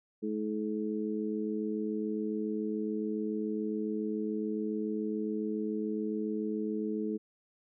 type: harmonic tone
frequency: 107.1 Hz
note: A2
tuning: 46 cents flat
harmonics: 2 / 3 / 4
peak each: -34 / -36 / -36 dBFS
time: 0.22-7.18 s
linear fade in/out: 20 ms
effects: none